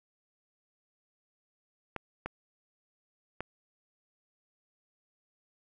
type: clicks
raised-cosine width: 0.5 ms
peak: -20 dBFS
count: 3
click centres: 1.963 / 2.26 / 3.406 s
effects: none